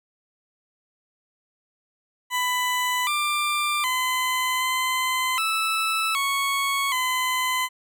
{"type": "tone with pitch steps", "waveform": "20% pulse", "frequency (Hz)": [997, 1188, 1019, 1026, 1312, 1107, 1018], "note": ["B5", "D6", "C6", "C6", "E6", "C#6", "C6"], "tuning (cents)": [16, 20, -46, -34, -9, -3, -48], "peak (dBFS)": -17, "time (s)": [2.3, 7.69], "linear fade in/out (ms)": 50, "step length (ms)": 770, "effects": []}